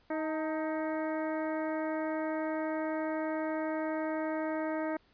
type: harmonic tone with a mistuned harmonic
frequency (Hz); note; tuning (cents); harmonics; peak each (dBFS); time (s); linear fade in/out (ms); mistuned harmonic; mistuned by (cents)
314.4; D#4; +18; 1 / 2 / 3 / 4 / 5 / 6 / 7; -34 / -35 / -41 / -45 / -45 / -47 / -50; 0.1-4.97; 5; 3; -48
effects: pink hiss -67 dBFS RMS until 5.13 s + resampled to 11025 Hz